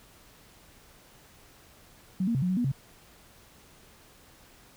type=tone with pitch steps; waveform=sine; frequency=186.5 / 232.4 / 132.8 / 180.4 / 185.8 / 242.8 / 135.5 Hz; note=F#3 / A#3 / C3 / F#3 / F#3 / B3 / C#3; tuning=+14 / -5 / +26 / -44 / +7 / -29 / -39 cents; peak=-24 dBFS; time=2.2-2.718 s; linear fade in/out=5 ms; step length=74 ms; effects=pink hiss -56 dBFS RMS until 4.76 s